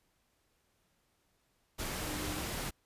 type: tone in noise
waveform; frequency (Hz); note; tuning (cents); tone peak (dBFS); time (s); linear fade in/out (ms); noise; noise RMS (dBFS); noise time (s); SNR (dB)
sine; 302.7; D#4; -48; -43; 2.05-2.43; 20; pink; -38; 1.78-2.71; -8
effects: pink hiss -75 dBFS RMS until 2.85 s + resampled to 32000 Hz